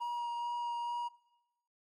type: tone with vibrato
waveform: triangle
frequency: 952 Hz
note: A#5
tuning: 36 cents sharp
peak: -32 dBFS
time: 0-1.09 s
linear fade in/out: 20 ms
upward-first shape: sine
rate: 2.3 Hz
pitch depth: 9 cents each way
effects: noise-tail reverb RT60 1.0 s tail -20 dB re dry + Opus 32 kbps